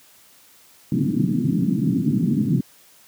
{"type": "band-pass noise", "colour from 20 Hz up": "pink", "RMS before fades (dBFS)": -20, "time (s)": [0.92, 2.61], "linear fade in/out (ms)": 2, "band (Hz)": [130, 300], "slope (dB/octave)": 48, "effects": ["white hiss -52 dBFS RMS until 3.07 s", "high-pass 80 Hz 12 dB/octave"]}